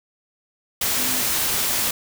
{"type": "tone in noise", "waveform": "sine", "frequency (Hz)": 254, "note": "B3", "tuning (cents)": 49, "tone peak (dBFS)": -33, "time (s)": [0.97, 1.22], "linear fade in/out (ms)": 5, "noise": "white", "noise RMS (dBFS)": -22, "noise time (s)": [0.81, 1.91], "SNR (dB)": -14, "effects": []}